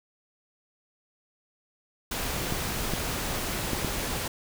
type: noise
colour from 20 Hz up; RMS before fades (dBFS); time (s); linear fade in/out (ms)
pink; -31; 2.11-4.28; 5
type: clicks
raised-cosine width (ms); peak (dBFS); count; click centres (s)
3; -15; 4; 2.524 / 2.936 / 3.733 / 3.847
effects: none